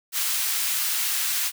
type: high-pass noise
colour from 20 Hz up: white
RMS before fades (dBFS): -25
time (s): 0.12-1.52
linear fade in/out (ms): 50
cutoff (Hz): 1400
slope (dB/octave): 12
effects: none